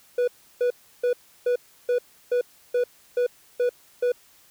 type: tone bursts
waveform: triangle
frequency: 489.8 Hz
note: B4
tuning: 14 cents flat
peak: -17 dBFS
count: 10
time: 0.18-4.12 s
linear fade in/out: 5 ms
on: 97 ms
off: 330 ms
effects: white hiss -56 dBFS RMS until 4.5 s